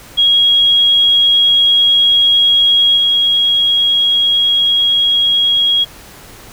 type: tone with level steps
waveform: sine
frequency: 3297 Hz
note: G#7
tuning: 13 cents flat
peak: -7 / -9 dBFS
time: 0.17-5.85 s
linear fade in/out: 20 ms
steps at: 2.96 s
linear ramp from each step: 20 ms
effects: pink hiss -37 dBFS RMS until 6.52 s

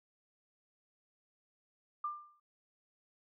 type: tone with exponential decay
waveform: sine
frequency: 1193 Hz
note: D6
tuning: 27 cents sharp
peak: -32 dBFS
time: 2.04-2.4 s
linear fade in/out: 5 ms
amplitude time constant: 78 ms
effects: none

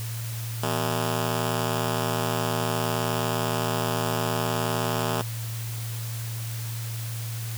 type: ring-modulated tone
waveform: 10% pulse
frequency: 207.7 Hz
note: G#3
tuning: in tune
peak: -14 dBFS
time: 0.63-5.22 s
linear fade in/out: 5 ms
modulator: 39.7 Hz
effects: added 114 Hz sine -30 dBFS peak until 7.57 s + white hiss -39 dBFS RMS until 7.57 s

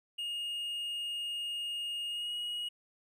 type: tone with pitch glide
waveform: triangle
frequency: 2850 to 2895 Hz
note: F7 to F#7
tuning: +34 to -38 cents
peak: -33 dBFS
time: 0.18-2.69 s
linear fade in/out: 10 ms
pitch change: +28 cents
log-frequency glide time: 2.09-2.34 s
effects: none

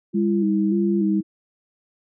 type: tone with vibrato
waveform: sine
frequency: 329.6 Hz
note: E4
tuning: in tune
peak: -21 dBFS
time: 0.13-1.23 s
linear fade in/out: 50 ms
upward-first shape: square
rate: 1.7 Hz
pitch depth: 60 cents each way
type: tone with pitch glide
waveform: sine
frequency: 203.6 to 198.95 Hz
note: G#3 to G3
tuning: -34 to +26 cents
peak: -19 dBFS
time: 0.14-1.21 s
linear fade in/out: 10 ms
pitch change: -40 cents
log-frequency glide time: 0.28-0.38 s
effects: none

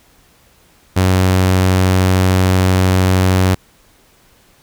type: tone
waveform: sawtooth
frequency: 93.1 Hz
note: F#2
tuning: 11 cents sharp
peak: -6 dBFS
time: 0.96-3.55 s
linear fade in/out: 10 ms
effects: pink hiss -51 dBFS RMS until 4.62 s

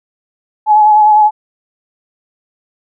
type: tone with vibrato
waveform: sine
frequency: 849 Hz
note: G#5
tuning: 38 cents sharp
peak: -4 dBFS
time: 0.66-1.31 s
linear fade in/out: 50 ms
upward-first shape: sine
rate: 9.9 Hz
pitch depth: 26 cents each way
effects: none

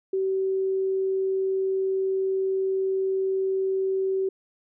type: tone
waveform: sine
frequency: 382.7 Hz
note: G4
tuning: 42 cents flat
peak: -22 dBFS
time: 0.13-4.29 s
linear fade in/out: 5 ms
effects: none

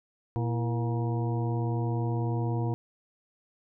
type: harmonic tone with a mistuned harmonic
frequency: 118.4 Hz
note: A#2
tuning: 27 cents sharp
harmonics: 1 / 2 / 3 / 4 / 6 / 7 / 8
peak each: -27 / -38 / -35 / -39 / -41 / -47 / -41 dBFS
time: 0.36-2.74 s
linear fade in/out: 0 ms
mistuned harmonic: 3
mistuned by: -91 cents
effects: none

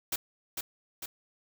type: noise with echo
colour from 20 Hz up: white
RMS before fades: -31 dBFS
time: 0.12-0.16 s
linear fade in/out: 5 ms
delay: 450 ms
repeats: 2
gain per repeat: -4 dB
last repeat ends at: 1.06 s
effects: none

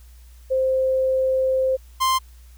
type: tone pair in turn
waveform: sine / 45% pulse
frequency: 523.3 / 1046.6 Hz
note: C5 / C6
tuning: 0 / 0 cents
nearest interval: octave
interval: 1200 cents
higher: second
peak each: -17 dBFS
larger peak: neither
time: 0.5-1.77 / 2-2.19 s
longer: first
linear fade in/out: 20 ms
effects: added 60 Hz sine -43 dBFS peak until 2.57 s + white hiss -57 dBFS RMS until 2.57 s

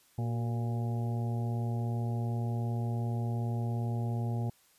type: harmonic tone with a mistuned harmonic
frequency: 117.3 Hz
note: A#2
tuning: 11 cents sharp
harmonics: 1 / 2 / 3 / 4 / 5 / 6 / 7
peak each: -30 / -39 / -45 / -48 / -50 / -47 / -47 dBFS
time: 0.18-4.5 s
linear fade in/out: 5 ms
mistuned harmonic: 3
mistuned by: +69 cents
effects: white hiss -65 dBFS RMS until 4.78 s + resampled to 32000 Hz

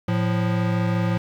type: tone pair together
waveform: square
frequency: 110.79 / 176 Hz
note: A2 / F3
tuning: +12 / +14 cents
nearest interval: minor sixth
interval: 802 cents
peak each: -23 dBFS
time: 0.08-1.18 s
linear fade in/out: 5 ms
effects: low-pass 3000 Hz 12 dB/octave + 8-bit

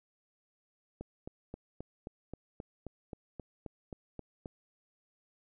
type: click train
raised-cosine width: 2 ms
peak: -28 dBFS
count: 14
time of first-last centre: 1.01-4.458 s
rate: 3.77 Hz
effects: none

